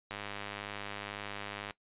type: click train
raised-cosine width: 0.3 ms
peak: -23 dBFS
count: 164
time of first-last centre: 0.11-1.708 s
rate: 102 Hz
effects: noise-tail reverb RT60 0.1 s tail -19 dB re dry + resampled to 8000 Hz